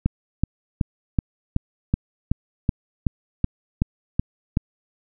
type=click train; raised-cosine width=5 ms; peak=-6 dBFS; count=13; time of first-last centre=0.06-4.571 s; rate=2.66 Hz; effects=none